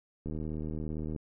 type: click train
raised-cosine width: 3 ms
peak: -25 dBFS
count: 71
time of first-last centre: 0.26-1.162 s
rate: 77.6 Hz
effects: none